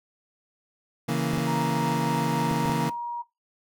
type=chord; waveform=30% pulse; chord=A# diminished; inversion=first; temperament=equal; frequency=138.59 / 164.81 / 233.1 Hz; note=C#3 / E3 / A#3; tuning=0 / 0 / 0 cents; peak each=-26 / -26 / -26 dBFS; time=1.08-2.9 s; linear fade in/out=10 ms
type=clicks; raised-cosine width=2 ms; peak=-19 dBFS; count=5; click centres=1.335 / 1.38 / 2.513 / 2.657 / 2.697 s
type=tone with pitch glide; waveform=sine; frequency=936 to 950.7 Hz; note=A#5 to A#5; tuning=+7 to +34 cents; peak=-28 dBFS; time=1.46-3.23 s; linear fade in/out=20 ms; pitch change=+27 cents; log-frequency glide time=2.65-3.04 s
effects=noise-tail reverb RT60 0.2 s tail -18 dB re dry